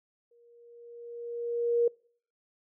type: tone with exponential growth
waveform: sine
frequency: 472.4 Hz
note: A#4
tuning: 23 cents sharp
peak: -20 dBFS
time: 0.31-1.88 s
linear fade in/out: 5 ms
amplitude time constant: 340 ms
effects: noise-tail reverb RT60 0.5 s tail -26 dB re dry